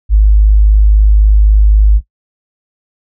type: tone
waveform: sine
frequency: 51.91 Hz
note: G#1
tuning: in tune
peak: -3 dBFS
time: 0.09-2.01 s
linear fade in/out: 50 ms
effects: noise-tail reverb RT60 0.1 s tail -17 dB re dry